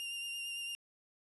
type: tone with vibrato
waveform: 40% pulse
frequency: 2794 Hz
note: F7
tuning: in tune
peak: -38 dBFS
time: 0-0.75 s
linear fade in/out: 0 ms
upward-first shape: triangle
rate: 8.9 Hz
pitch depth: 22 cents each way
effects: resampled to 32000 Hz + 12-bit

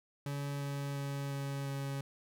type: tone with pitch steps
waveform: 40% pulse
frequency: 141.8 / 140.9 / 140.01 / 139.12 / 138.24 Hz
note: C#3 / C#3 / C#3 / C#3 / C#3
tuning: +40 / +29 / +18 / +7 / -4 cents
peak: -35 dBFS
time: 0.26-2.01 s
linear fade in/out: 2 ms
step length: 350 ms
effects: none

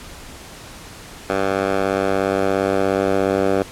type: tone with band-pass filter sweep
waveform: 10% pulse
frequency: 97.1 Hz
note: G2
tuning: 16 cents flat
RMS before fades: -19 dBFS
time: 1.29-3.63 s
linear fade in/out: 10 ms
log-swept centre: 890 to 560 Hz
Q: 0.92
effects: pink hiss -38 dBFS RMS until 3.71 s + low-pass 11000 Hz 12 dB/octave

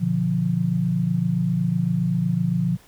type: chord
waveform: sine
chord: B diminished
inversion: none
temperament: equal with one note detuned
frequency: 120.72 / 146.83 / 174.61 Hz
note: B2 / D3 / F3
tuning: -39 / 0 / 0 cents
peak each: -26 / -25 / -21 dBFS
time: 0-2.77 s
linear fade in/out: 20 ms
effects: pink hiss -53 dBFS RMS until 2.87 s

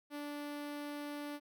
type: tone with notch filter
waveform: sawtooth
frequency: 291.8 Hz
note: D4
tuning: 11 cents flat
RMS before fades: -43 dBFS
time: 0.1-1.4 s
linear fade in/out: 50 ms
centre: 7000 Hz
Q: 1.8
effects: none

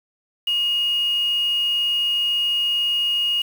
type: tone with quantisation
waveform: sine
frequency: 2867 Hz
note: F7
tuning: 45 cents sharp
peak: -18 dBFS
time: 0.47-3.42 s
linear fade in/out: 5 ms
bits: 6
effects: none

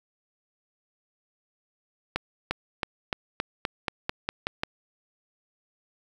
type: accelerating click train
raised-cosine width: 0.3 ms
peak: -10 dBFS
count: 11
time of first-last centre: 2.16-4.635 s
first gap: 350 ms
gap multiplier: 0.92
effects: 7-bit

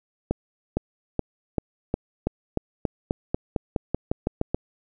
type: accelerating click train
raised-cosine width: 2 ms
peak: -9 dBFS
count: 17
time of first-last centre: 0.31-4.545 s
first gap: 460 ms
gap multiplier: 0.92
effects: none

